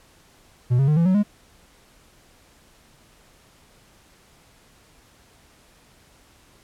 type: tone with pitch steps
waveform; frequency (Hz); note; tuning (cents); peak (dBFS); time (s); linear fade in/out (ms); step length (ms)
triangle; 123 / 136.48 / 151.43 / 168.02 / 186.43 / 206.9; B2 / C#3 / D#3 / E3 / F#3 / G#3; -7 / -27 / -47 / +33 / +13 / -6; -13; 0.7-1.234; 20; 89
effects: pink hiss -55 dBFS RMS until 6.63 s + low-pass 12000 Hz 12 dB/octave